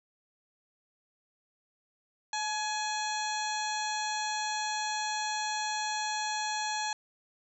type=harmonic tone with a mistuned harmonic; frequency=840 Hz; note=G#5; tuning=19 cents sharp; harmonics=1 / 2 / 3 / 4 / 5 / 7 / 8 / 9; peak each=-33 / -38 / -42 / -43 / -39 / -42 / -44 / -47 dBFS; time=2.33-6.93 s; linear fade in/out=2 ms; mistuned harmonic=1; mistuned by=+35 cents; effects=none